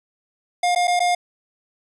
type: tone with dropouts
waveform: square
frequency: 710 Hz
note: F5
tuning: 28 cents sharp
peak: -17 dBFS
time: 0.63-1.15 s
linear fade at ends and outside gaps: 5 ms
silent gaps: 0.75-0.759 / 0.873-0.878 / 0.994-1.002 s
effects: resampled to 24000 Hz